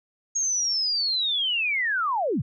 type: linear sweep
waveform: sine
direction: down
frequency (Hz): 6600 to 85.9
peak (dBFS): -22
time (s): 0.35-2.42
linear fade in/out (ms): 10
effects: none